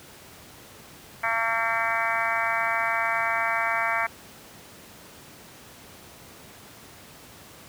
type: harmonic tone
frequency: 227.4 Hz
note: A#3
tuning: 43 cents flat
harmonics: 3 / 4 / 5 / 6 / 7 / 8 / 9 / 10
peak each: -31 / -31 / -31 / -31 / -31 / -31 / -31 / -31 dBFS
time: 1.23-4.07 s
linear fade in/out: 10 ms
effects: pink hiss -47 dBFS RMS until 7.68 s + high-pass 80 Hz 12 dB/octave